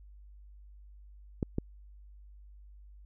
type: clicks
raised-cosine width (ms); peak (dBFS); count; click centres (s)
3; -17; 2; 1.428 / 1.584
effects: added 50 Hz sine -50 dBFS peak until 3.05 s